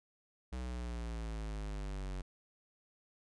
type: exponential sweep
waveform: square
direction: down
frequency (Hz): 63.6 to 46.25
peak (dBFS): -39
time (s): 0.52-2.22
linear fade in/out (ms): 10
effects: resampled to 22050 Hz